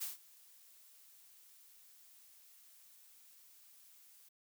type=noise with ADSR envelope; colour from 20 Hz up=blue; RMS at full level=-39 dBFS; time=0-4.29 s; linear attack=20 ms; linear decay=150 ms; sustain=-23 dB; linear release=8 ms; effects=none